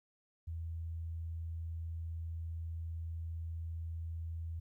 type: tone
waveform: sine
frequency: 82.41 Hz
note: E2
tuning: in tune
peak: -38 dBFS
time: 0.47-4.6 s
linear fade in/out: 10 ms
effects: 13-bit